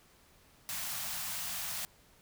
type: band-stop noise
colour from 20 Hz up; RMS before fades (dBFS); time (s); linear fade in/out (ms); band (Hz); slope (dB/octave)
white; -38; 0.69-1.85; 0; 230 to 610; 96
effects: pink hiss -63 dBFS RMS until 2.21 s